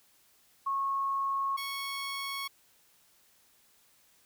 sine / 15% pulse tone pair in turn, 1095 / 1104.5 Hz, C#6 / C#6, -22 / -7 cents, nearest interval unison, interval 15 cents, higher second, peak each -28 dBFS, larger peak neither, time 0.66-1.57 / 1.57-2.48 s, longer neither, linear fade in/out 10 ms, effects white hiss -65 dBFS RMS until 4.25 s

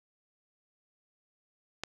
click, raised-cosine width 0.2 ms, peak -17 dBFS, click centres 1.836 s, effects 9-bit

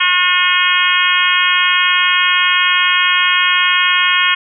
harmonic tone, 360.5 Hz, F#4, 45 cents flat, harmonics 3 / 4 / 5 / 6 / 7 / 8 / 9, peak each -18 / -18 / -18 / -18 / -18 / -18 / -18 dBFS, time 0-4.35 s, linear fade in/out 10 ms, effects none

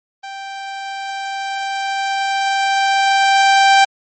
sawtooth tone with level ramp, 784 Hz, G5, in tune, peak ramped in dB -24 to -3 dBFS, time 0.23-3.85 s, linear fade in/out 10 ms, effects low-pass 6000 Hz 12 dB/octave + MP3 32 kbps

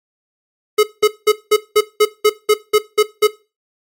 square tone bursts, 424.5 Hz, G#4, 38 cents sharp, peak -8 dBFS, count 11, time 0.78-3.274 s, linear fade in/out 10 ms, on 54 ms, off 190 ms, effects noise-tail reverb RT60 0.3 s tail -18 dB re dry + MP3 64 kbps

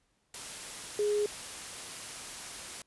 sine tone in noise, 415.3 Hz, G#4, in tune, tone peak -26 dBFS, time 0.99-1.26 s, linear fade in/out 2 ms, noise white, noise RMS -42 dBFS, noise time 0.34-2.82 s, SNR +13 dB, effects pink hiss -74 dBFS RMS until 2.86 s + resampled to 24000 Hz

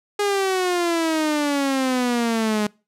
sawtooth exponential sweep, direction down, 413.6 to 207.7 Hz, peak -15 dBFS, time 0.19-2.67 s, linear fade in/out 5 ms, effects noise-tail reverb RT60 0.3 s tail -24 dB re dry + low-pass 11000 Hz 12 dB/octave

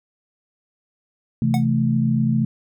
sine chord, A minor, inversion first, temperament just, 132 / 165 / 220 Hz, C3 / E3 / A3, +16 / +2 / 0 cents, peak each -20 / -24 / -19 dBFS, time 1.42-2.45 s, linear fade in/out 2 ms
square tone with exponential decay, 734 Hz, F#5, 14 cents flat, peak -21 dBFS, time 1.54-1.66 s, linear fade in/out 1 ms, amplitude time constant 24 ms
effects none

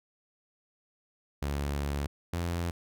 sawtooth tone pair in turn, 71.3 / 85.73 Hz, C#2 / F2, +49 / -32 cents, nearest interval minor third, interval 319 cents, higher second, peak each -26 dBFS, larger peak neither, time 1.42-2.07 / 2.33-2.71 s, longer first, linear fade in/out 5 ms, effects none

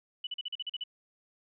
sine tone bursts, 2968 Hz, F#7, 5 cents sharp, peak -33 dBFS, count 9, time 0.24-0.838 s, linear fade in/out 5 ms, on 30 ms, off 41 ms, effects none

